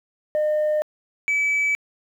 sine tone pair in turn, 608 / 2296 Hz, D#5 / D7, -40 / -40 cents, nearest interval octave + major seventh, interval 2300 cents, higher second, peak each -16 dBFS, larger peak neither, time 0.35-0.82 / 1.28-1.75 s, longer neither, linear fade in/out 0 ms, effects tanh soft clip ceiling -17 dBFS + 9-bit

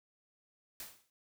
white noise with exponential decay, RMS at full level -42 dBFS, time 0.8-1.1 s, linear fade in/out 1 ms, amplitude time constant 65 ms, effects none

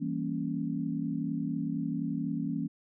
sine chord, E diminished seventh, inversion none, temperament equal, 164.81 / 196 / 233.1 / 277.2 Hz, E3 / G3 / Bb3 / Db4, 0 / 0 / 0 / 0 cents, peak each -35 / -38 / -35 / -34 dBFS, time 0-2.68 s, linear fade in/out 20 ms, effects none

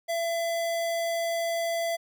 square tone, 672 Hz, E5, 33 cents sharp, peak -27 dBFS, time 0.08-1.97 s, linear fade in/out 20 ms, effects none

